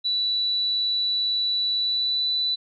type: tone with pitch glide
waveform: sine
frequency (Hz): 3951 to 3978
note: B7 to B7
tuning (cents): 0 to +12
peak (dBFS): -21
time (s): 0.04-2.56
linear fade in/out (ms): 20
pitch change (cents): +12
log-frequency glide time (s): 1.75-2.29
effects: none